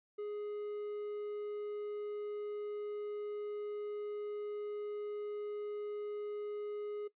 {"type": "tone", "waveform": "triangle", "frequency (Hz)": 416.3, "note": "G#4", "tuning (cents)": 4, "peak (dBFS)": -36, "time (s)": [0.18, 7.08], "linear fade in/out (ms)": 10, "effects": ["noise-tail reverb RT60 0.1 s tail -18 dB re dry", "resampled to 8000 Hz"]}